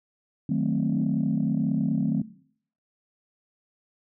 sine chord, D# diminished seventh, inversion none, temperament equal, 155.56 / 185 / 220 / 261.6 Hz, D#3 / F#3 / A3 / C4, 0 / 0 / 0 / 0 cents, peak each -27 dBFS, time 0.49-2.22 s, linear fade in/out 5 ms
sine tone with exponential growth, 297.8 Hz, D4, 24 cents sharp, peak -32 dBFS, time 0.51-1.02 s, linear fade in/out 2 ms, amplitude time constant 110 ms
effects noise-tail reverb RT60 0.6 s tail -19 dB re dry + tanh soft clip ceiling -15 dBFS

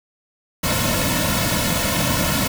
pink noise with comb filter, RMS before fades -20 dBFS, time 0.63-2.48 s, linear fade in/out 10 ms, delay 2.5 ms, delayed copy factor -1, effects none

